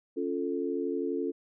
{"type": "chord", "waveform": "sine", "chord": "Db augmented", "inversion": "none", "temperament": "equal", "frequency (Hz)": [277.2, 349.2, 440], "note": ["Db4", "F4", "A4"], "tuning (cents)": [0, 0, 0], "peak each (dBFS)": -33, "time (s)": [0.16, 1.32], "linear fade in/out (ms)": 20, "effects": []}